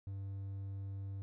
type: tone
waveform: triangle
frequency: 98 Hz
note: G2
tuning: in tune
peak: -38 dBFS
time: 0.07-1.22 s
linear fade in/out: 0 ms
effects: none